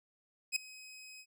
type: tone with ADSR envelope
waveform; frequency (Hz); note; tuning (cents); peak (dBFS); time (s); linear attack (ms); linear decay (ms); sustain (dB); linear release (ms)
20% pulse; 2532; D#7; +30; -23; 0.52-1.26; 41; 4; -22; 60
effects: none